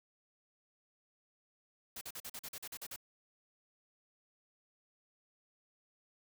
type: noise bursts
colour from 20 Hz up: white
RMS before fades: -45 dBFS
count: 11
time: 1.96-2.962 s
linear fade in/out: 5 ms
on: 52 ms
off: 43 ms
effects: none